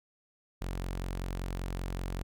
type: tone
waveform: sawtooth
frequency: 45.21 Hz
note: F#1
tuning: 39 cents flat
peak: -30 dBFS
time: 0.61-2.23 s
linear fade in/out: 10 ms
effects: none